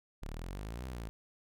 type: exponential two-way sweep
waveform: sawtooth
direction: up then down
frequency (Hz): 34.35 to 65.4 to 53.2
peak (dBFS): -36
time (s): 0.22-1.09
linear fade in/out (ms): 0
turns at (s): 0.86
effects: none